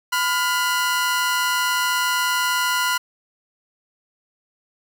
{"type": "tone pair together", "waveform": "sawtooth", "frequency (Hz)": [1000.7, 1417], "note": ["B5", "F6"], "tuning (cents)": [23, 25], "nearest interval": "tritone", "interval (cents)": 602, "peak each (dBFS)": -18, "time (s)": [0.12, 2.98], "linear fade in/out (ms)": 10, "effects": []}